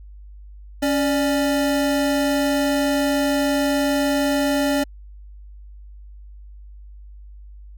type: tone pair together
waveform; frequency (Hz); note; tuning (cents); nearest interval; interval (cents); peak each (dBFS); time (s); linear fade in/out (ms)
square; 278.5 / 590.1; C#4 / D5; +8 / +8; octave + minor second; 1300; -20 / -23; 0.82-4.84; 10
effects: added 50 Hz sine -38 dBFS peak until 7.77 s